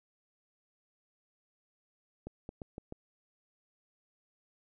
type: clicks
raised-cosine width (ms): 2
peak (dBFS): -28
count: 5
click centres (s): 2.27 / 2.491 / 2.618 / 2.781 / 2.924
effects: none